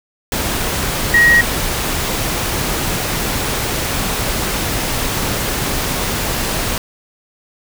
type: tone in noise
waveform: sine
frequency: 1894 Hz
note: A#6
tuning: 27 cents sharp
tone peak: -7 dBFS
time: 1.14-1.41 s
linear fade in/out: 2 ms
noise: pink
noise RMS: -19 dBFS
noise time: 0.32-6.78 s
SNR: +9 dB
effects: none